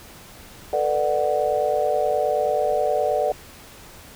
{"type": "chord", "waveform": "sine", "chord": "B minor seventh", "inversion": "third", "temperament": "just", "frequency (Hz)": [444.5, 493.9, 592.7, 740.8], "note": ["A4", "B4", "D5", "F#5"], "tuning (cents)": [18, 0, 16, 2], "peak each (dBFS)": [-26, -26, -22, -24], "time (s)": [0.73, 3.32], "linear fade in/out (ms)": 2, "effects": ["pink hiss -44 dBFS RMS until 4.15 s"]}